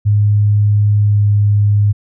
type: tone with pitch glide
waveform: sine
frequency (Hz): 103.83 to 103.11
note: G#2 to G#2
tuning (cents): 0 to -12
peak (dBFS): -8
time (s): 0.05-1.93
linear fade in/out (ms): 20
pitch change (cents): -12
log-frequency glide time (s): 1.02-1.23
effects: none

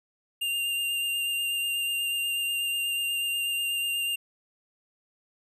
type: tone with vibrato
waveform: square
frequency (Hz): 2794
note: F7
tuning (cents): 0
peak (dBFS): -27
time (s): 0.41-4.16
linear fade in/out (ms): 10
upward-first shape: sine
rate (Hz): 8.2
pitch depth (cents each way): 14
effects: none

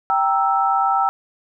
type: chord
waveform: sine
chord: E diminished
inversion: first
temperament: equal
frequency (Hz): 784 / 932.3 / 1318.5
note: G5 / Bb5 / E6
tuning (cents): 0 / 0 / 0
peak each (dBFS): -18 / -23 / -19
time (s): 0.1-1.09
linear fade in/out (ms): 0
effects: none

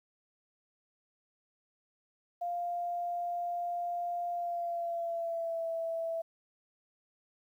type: tone with pitch glide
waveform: sine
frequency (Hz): 698.5 to 660.4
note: F5 to E5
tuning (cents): 0 to +3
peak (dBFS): -32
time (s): 2.41-6.22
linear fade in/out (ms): 10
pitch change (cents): -97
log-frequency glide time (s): 4.31-5.67
effects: 11-bit

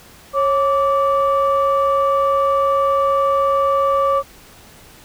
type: tone pair together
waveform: sine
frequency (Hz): 549 / 1163.3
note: C#5 / D6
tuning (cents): -17 / -17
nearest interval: octave + minor second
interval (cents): 1300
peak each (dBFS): -15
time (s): 0.33-4.23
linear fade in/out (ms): 50
effects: tanh soft clip ceiling -8 dBFS + pink hiss -44 dBFS RMS until 5.04 s

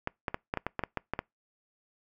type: clicks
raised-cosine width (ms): 0.5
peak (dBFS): -15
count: 11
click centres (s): 0.074 / 0.282 / 0.344 / 0.539 / 0.573 / 0.666 / 0.793 / 0.837 / 0.973 / 1.136 / 1.191
effects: noise-tail reverb RT60 0.2 s tail -26 dB re dry

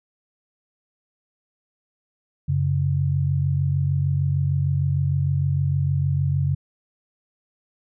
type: tone pair together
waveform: sine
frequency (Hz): 93.44 / 140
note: F#2 / C#3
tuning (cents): +18 / +18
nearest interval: perfect fifth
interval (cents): 700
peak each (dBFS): -23 / -20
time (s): 2.48-6.55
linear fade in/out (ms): 10
effects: none

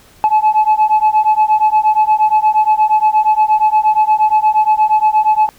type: beating tone pair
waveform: sine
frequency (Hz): 855 / 863.5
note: A5 / A5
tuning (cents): -50 / -33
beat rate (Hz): 8.5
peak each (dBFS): -10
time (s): 0.24-5.49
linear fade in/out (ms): 0
effects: tanh soft clip ceiling -5 dBFS + pink hiss -46 dBFS RMS until 5.58 s

